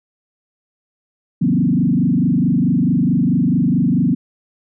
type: tone with frequency modulation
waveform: sine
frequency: 209.2 Hz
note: G#3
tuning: 13 cents sharp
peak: -12 dBFS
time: 1.41-4.15 s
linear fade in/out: 10 ms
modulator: 24.6 Hz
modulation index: 2.6
effects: none